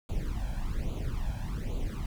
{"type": "noise with flanger", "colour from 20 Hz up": "brown", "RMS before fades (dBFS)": -32, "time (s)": [0.09, 2.06], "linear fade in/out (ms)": 2, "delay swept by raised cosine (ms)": [0.28, 1.26], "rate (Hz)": 1.2, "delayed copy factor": 0.85, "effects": []}